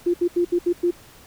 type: tone bursts at uneven times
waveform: sine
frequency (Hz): 349.2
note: F4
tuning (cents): 0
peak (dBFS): -16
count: 6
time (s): 0.06-0.14 / 0.21-0.28 / 0.36-0.45 / 0.52-0.59 / 0.66-0.73 / 0.83-0.91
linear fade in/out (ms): 10
effects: pink hiss -48 dBFS RMS until 1.26 s